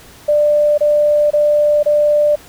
sine tone bursts, 593 Hz, D5, 17 cents sharp, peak -9 dBFS, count 4, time 0.28-2.358 s, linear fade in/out 10 ms, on 500 ms, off 26 ms, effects pink hiss -41 dBFS RMS until 2.48 s

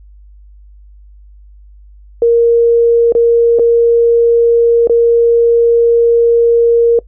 sine tone with dropouts, 467.5 Hz, A#4, 5 cents sharp, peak -5 dBFS, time 2.22-6.99 s, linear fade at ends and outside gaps 2 ms, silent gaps 3.123-3.15 / 3.588-3.594 / 4.873-4.896 s, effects noise-tail reverb RT60 0.1 s tail -22 dB re dry + added 50 Hz sine -36 dBFS peak until 7.07 s

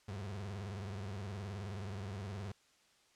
35% pulse tone with vibrato, 98.5 Hz, G2, 9 cents sharp, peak -39 dBFS, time 0.08-2.52 s, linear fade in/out 5 ms, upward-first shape sine, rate 19 Hz, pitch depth 140 cents each way, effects white hiss -69 dBFS RMS until 3.15 s + low-pass 7000 Hz 12 dB/octave

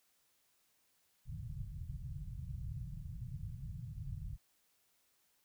white low-pass noise, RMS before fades -44 dBFS, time 1.25-4.38 s, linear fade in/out 50 ms, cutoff 150 Hz, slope 48 dB/octave, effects white hiss -75 dBFS RMS until 5.44 s

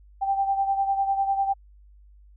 sine beating tone pair, 784 / 794 Hz, G5 / G5, 0 / +22 cents, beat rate 10 Hz, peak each -22 / -29 dBFS, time 0.21-1.54 s, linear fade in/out 20 ms, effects added 50 Hz sine -49 dBFS peak until 2.36 s

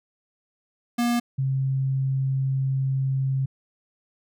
square / sine tone pair in turn, 238.7 / 133.97 Hz, A#3 / C3, +41 / +41 cents, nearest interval minor seventh, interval 1000 cents, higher first, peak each -21 dBFS, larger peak neither, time 0.98-1.2 / 1.38-3.46 s, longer second, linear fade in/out 10 ms, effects none

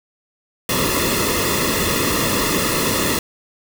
pink noise with comb filter, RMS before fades -19 dBFS, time 0.69-3.19 s, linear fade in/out 2 ms, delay 1.3 ms, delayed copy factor -0.8, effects none

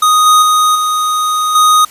square tone with level steps, 1244.5 Hz, D#6, in tune, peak -7 / -5 / -8 / -12 / -6 dBFS, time 0.02-1.85 s, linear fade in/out 5 ms, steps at 0.26 / 0.42 / 0.75 / 1.55 s, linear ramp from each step 5 ms, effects white hiss -37 dBFS RMS until 1.9 s + resampled to 32000 Hz

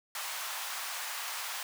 pink high-pass noise, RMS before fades -38 dBFS, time 0.15-1.63 s, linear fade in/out 2 ms, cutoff 830 Hz, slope 24 dB/octave, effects none

